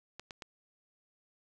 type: clicks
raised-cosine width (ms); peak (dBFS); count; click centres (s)
0.2; -26; 3; 0.196 / 0.308 / 0.422
effects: none